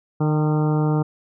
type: harmonic tone with a mistuned harmonic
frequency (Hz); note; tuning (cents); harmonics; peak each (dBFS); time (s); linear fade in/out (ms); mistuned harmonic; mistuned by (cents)
152.3; D#3; -37; 1 / 2 / 3 / 4 / 5 / 6 / 7 / 8 / 9; -18 / -24 / -27 / -35 / -32 / -34 / -40 / -36 / -40; 0.2-1.03; 10; 5; +27
effects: none